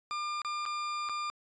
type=tone with dropouts; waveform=40% pulse; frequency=1200 Hz; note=D6; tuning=37 cents sharp; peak=-32 dBFS; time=0.11-1.3 s; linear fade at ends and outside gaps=0 ms; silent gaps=0.418-0.448 / 0.654-0.661 / 1.089-1.095 s; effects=resampled to 16000 Hz